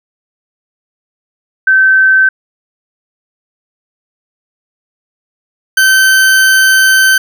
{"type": "tone pair in turn", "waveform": ["sine", "40% pulse"], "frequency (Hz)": [1542, 1542], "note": ["G6", "G6"], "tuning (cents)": [-29, -29], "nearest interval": "unison", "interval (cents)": 0, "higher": "neither", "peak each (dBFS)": -4, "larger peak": "neither", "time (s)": [[1.67, 2.29], [5.77, 7.18]], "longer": "second", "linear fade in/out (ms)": 5, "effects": []}